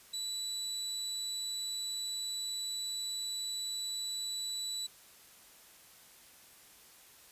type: tone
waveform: 30% pulse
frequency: 3952 Hz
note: B7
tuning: in tune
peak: -33 dBFS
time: 0.13-4.87 s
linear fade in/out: 10 ms
effects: white hiss -58 dBFS RMS until 7.31 s + resampled to 32000 Hz